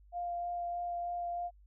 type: tone with vibrato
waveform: sine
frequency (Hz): 698.5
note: F5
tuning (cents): 0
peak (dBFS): -34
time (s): 0.12-1.51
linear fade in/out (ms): 50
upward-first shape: sine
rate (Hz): 3.2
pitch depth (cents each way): 9
effects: added 50 Hz sine -57 dBFS peak until 1.66 s